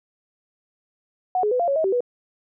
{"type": "tone with pitch steps", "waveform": "sine", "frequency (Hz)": [736, 420.3, 499.5, 692, 555, 636, 385, 489.3], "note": ["F#5", "G#4", "B4", "F5", "C#5", "D#5", "G4", "B4"], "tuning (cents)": [-9, 21, 20, -16, 2, 38, -31, -16], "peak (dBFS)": -18, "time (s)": [1.35, 2.006], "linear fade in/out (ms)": 2, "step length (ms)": 82, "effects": []}